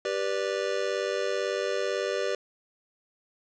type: chord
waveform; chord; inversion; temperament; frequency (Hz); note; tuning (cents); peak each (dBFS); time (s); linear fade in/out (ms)
square; G major; none; just; 392 / 490 / 588; G4 / B4 / D5; 0 / -14 / +2; -32; 0.05-2.35; 2
effects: resampled to 16000 Hz + 10-bit